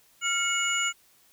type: tone cluster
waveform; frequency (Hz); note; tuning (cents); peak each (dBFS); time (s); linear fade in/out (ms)
sine; 1384 / 2195 / 2890 / 6990; F6 / C#7 / F#7 / A8; -16 / -18 / -41 / -12; -29; 0.21-0.93; 50
effects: tanh soft clip ceiling -16 dBFS + white hiss -61 dBFS RMS until 1.32 s